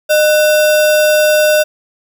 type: tone with sample-and-hold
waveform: sine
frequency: 610 Hz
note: D#5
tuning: 34 cents flat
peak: -7 dBFS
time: 0.09-1.64 s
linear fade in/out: 20 ms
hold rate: 2100 Hz
effects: none